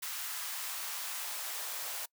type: noise with high-pass filter sweep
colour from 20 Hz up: white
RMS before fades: -39 dBFS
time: 0.02-2.06 s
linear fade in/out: 10 ms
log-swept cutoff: 1200 to 640 Hz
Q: 1.2
effects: noise-tail reverb RT60 0.1 s tail -25 dB re dry